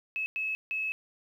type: tone bursts at uneven times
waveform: sine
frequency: 2588 Hz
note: E7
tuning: 32 cents flat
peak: -29 dBFS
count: 3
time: 0.16-0.26 / 0.36-0.55 / 0.71-0.92 s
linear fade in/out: 0 ms
effects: 10-bit